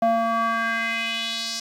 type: tone with band-pass filter sweep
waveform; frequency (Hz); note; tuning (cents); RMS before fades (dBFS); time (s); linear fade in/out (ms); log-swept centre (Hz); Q
square; 228.1; A#3; -37; -24; 0.02-1.6; 5; 670 to 5400; 3
effects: 9-bit